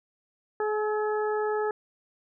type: harmonic tone with a mistuned harmonic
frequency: 424.9 Hz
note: G#4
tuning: 40 cents sharp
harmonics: 1 / 2 / 3 / 4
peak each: -26 / -32 / -36 / -38 dBFS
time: 0.6-1.71 s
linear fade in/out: 2 ms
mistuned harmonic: 3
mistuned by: +24 cents
effects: none